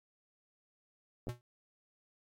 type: clicks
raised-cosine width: 2 ms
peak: -28 / -28 dBFS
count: 2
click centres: 1.271 / 1.283 s
type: tone with exponential decay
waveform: square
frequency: 121.3 Hz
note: B2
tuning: 31 cents flat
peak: -34 dBFS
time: 1.29-1.41 s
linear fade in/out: 0 ms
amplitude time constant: 26 ms
effects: AAC 64 kbps